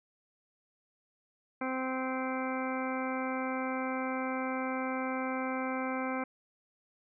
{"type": "harmonic tone", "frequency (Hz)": 260, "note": "C4", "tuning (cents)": -11, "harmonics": [1, 2, 3, 4, 5, 6, 8, 9], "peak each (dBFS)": [-35, -38, -40, -41, -42, -43, -44, -45], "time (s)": [1.61, 6.24], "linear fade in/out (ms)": 5, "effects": []}